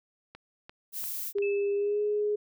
click train, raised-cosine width 0.3 ms, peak -29 dBFS, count 4, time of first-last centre 0.35-1.384 s, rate 2.9 Hz
violet noise, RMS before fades -35 dBFS, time 0.92-1.33 s, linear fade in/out 50 ms
sine tone with pitch glide, 403.3 to 417.5 Hz, G4 to G#4, +49 to +9 cents, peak -25 dBFS, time 1.35-2.36 s, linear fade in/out 10 ms, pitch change +60 cents, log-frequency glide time 1.75-2.01 s
sine tone with exponential decay, 2619 Hz, E7, 12 cents flat, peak -34 dBFS, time 1.42-2.21 s, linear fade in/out 5 ms, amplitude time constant 170 ms
effects none

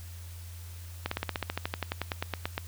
slowing click train, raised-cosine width 0.3 ms, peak -14 dBFS, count 19, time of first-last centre 1.06-2.579 s, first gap 54 ms, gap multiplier 1.05, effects added 86 Hz sine -41 dBFS peak until 2.67 s + white hiss -52 dBFS RMS until 2.67 s

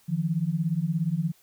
sine beating tone pair, 154.5 / 171.5 Hz, D#3 / F3, -12 / -31 cents, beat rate 17 Hz, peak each -27 / -26 dBFS, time 0.08-1.32 s, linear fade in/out 20 ms, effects white hiss -61 dBFS RMS until 1.42 s

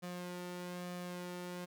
sawtooth tone with flanger, 178.1 Hz, F3, 34 cents sharp, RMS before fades -44 dBFS, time 0.02-1.66 s, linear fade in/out 20 ms, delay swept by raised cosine 1.7 to 2.2 ms, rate 1.1 Hz, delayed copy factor +0.5, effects none

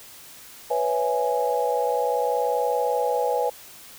sine chord, C# minor seventh, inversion third, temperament equal, 493.9 / 554.4 / 659.3 / 830.6 Hz, B4 / C#5 / E5 / G#5, 0 / 0 / 0 / 0 cents, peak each -24 / -28 / -30 / -25 dBFS, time 0.7-3.5 s, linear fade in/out 10 ms, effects white hiss -45 dBFS RMS until 3.98 s

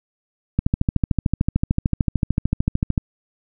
click train, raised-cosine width 5 ms, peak -5 dBFS, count 33, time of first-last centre 0.59-2.978 s, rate 13.4 Hz, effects none

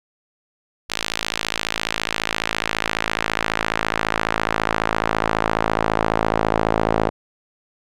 sawtooth tone with band-pass filter sweep, 54.6 Hz, A1, 13 cents flat, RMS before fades -22 dBFS, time 0.89-7.1 s, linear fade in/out 20 ms, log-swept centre 3800 to 680 Hz, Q 0.96, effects none

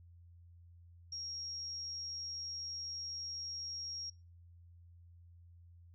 sine tone, 5588 Hz, F8, in tune, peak -40 dBFS, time 1.12-4.1 s, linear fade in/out 5 ms, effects noise-tail reverb RT60 0.3 s tail -26 dB re dry + added 86 Hz sine -56 dBFS peak until 5.94 s

